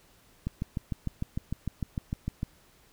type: click train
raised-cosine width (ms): 5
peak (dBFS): -18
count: 14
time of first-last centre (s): 0.47-2.431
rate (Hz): 6.63
effects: pink hiss -61 dBFS RMS until 2.92 s